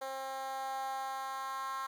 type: tone with high-pass filter sweep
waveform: 10% pulse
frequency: 267 Hz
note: C4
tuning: 35 cents sharp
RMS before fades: -39 dBFS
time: 0.01-1.87 s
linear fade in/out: 10 ms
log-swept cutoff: 610 to 1100 Hz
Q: 4.5
effects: 11-bit